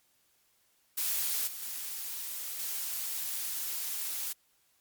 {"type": "noise with level steps", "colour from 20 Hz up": "blue", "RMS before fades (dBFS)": [-31, -41, -38, -35], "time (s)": [0.97, 4.33], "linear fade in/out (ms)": 10, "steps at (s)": [1.47, 1.62, 2.59], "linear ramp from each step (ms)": 5, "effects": ["white hiss -70 dBFS RMS until 4.8 s", "MP3 96 kbps"]}